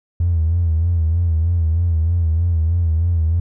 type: tone with vibrato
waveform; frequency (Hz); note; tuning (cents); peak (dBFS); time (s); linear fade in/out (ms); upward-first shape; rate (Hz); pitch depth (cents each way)
triangle; 83.1; E2; +15; -10; 0.2-3.4; 5; sine; 3.2; 82
effects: tanh soft clip ceiling -11 dBFS